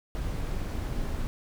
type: noise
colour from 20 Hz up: brown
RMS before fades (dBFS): -31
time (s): 0.15-1.27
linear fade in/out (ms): 0
effects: none